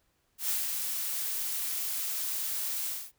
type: noise with ADSR envelope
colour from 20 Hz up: blue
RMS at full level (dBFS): -29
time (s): 0.38-3.12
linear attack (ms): 110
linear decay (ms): 170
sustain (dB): -4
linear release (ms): 250
effects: pink hiss -73 dBFS RMS until 3.18 s